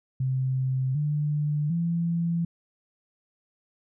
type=tone with pitch steps; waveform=sine; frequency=130.9 / 148.64 / 168.78 Hz; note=C3 / D3 / E3; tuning=+1 / +21 / +41 cents; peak=-23 dBFS; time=0.2-2.45 s; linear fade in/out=5 ms; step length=750 ms; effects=none